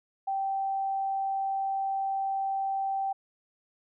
sine tone, 779 Hz, G5, 11 cents flat, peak -27 dBFS, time 0.27-3.13 s, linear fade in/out 10 ms, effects none

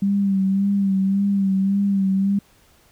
sine tone with vibrato, 196 Hz, G3, in tune, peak -16 dBFS, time 0.02-2.39 s, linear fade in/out 5 ms, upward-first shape sine, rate 1.8 Hz, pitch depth 40 cents each way, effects pink hiss -56 dBFS RMS until 2.91 s

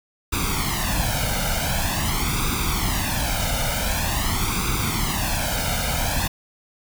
pink noise with flanger, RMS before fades -23 dBFS, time 0.32-6.28 s, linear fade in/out 10 ms, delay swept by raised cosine 0.82 to 1.37 ms, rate 0.46 Hz, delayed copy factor +0.8, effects none

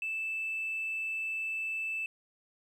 triangle tone, 2637 Hz, E7, in tune, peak -29 dBFS, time 0.02-2.06 s, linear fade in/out 2 ms, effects tanh soft clip ceiling -29 dBFS + resampled to 32000 Hz

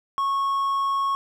triangle tone, 1100 Hz, C#6, 14 cents flat, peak -19 dBFS, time 0.18-1.15 s, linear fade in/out 0 ms, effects none

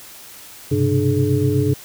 sine tone cluster, 99.7 / 128 / 136 / 297.2 / 425.4 Hz, G2 / C3 / C#3 / D4 / G#4, +30 / -38 / -33 / +21 / +42 cents, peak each -21 dBFS, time 0.71-1.74 s, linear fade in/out 10 ms, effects white hiss -40 dBFS RMS until 1.84 s

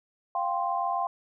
sine chord, F suspended second, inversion none, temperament just, 698.5 / 785.8 / 1047.7 Hz, F5 / G5 / C6, 0 / +4 / +2 cents, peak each -30 dBFS, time 0.35-1.07 s, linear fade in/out 2 ms, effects none

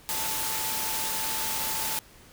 sine tone in noise, 880 Hz, A5, in tune, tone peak -37 dBFS, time 0.09-1.99 s, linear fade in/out 0 ms, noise white, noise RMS -30 dBFS, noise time 0.09-1.99 s, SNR -10 dB, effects pink hiss -53 dBFS RMS until 2.32 s

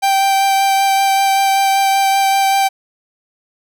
45% pulse tone with vibrato, 782 Hz, G5, 4 cents flat, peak -11 dBFS, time 0.02-2.69 s, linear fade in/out 20 ms, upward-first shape sine, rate 5.2 Hz, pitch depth 11 cents each way, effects none

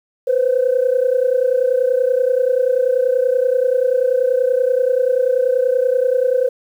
sine tone pair together, 493.9 / 524.3 Hz, B4 / C5, 0 / +3 cents, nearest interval minor second, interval 103 cents, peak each -15 dBFS, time 0.27-6.49 s, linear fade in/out 10 ms, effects tanh soft clip ceiling -7 dBFS + 8-bit

